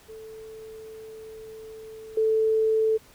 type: tone with level steps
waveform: sine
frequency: 440 Hz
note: A4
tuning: in tune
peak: -39 / -19 dBFS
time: 0.08-2.98 s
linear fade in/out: 20 ms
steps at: 2.17 s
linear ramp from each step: 5 ms
effects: pink hiss -54 dBFS RMS until 3.14 s